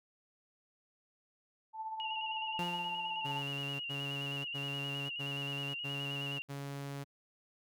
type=tone with tremolo; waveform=sine; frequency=880 Hz; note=A5; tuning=in tune; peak=-36 dBFS; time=1.73-3.44 s; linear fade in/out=50 ms; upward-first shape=sine; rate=16 Hz; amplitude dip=50%
type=tone with vibrato; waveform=sine; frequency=2830 Hz; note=F7; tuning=22 cents sharp; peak=-38 dBFS; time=2-6.42 s; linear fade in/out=0 ms; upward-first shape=square; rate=9.5 Hz; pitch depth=36 cents each way
type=tone with exponential decay; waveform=sawtooth; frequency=174.61 Hz; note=F3; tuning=in tune; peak=-32 dBFS; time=2.59-3.51 s; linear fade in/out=0 ms; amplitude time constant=200 ms
type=tone bursts; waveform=sawtooth; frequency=140.2 Hz; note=C#3; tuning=20 cents sharp; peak=-36 dBFS; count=6; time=3.24-7.045 s; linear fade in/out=20 ms; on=560 ms; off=89 ms
effects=none